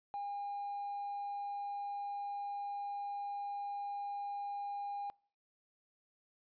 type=tone with hard clipping; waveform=sine; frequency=810 Hz; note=G#5; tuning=43 cents flat; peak=-38 dBFS; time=0.14-5.1 s; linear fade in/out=0 ms; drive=1 dB; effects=noise-tail reverb RT60 0.5 s tail -26 dB re dry + resampled to 11025 Hz